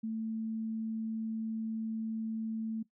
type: tone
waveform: sine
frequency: 222.1 Hz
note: A3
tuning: 16 cents sharp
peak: -33 dBFS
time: 0.03-2.83 s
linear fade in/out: 10 ms
effects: noise-tail reverb RT60 0.1 s tail -17 dB re dry